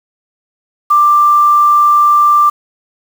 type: tone with quantisation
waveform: sine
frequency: 1182 Hz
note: D6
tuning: 11 cents sharp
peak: -5 dBFS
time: 0.9-2.5 s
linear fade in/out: 10 ms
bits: 5
effects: none